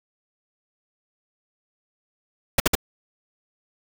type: noise bursts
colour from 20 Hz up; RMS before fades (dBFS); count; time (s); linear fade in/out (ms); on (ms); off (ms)
pink; -17; 3; 2.58-2.753; 5; 21; 55
effects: none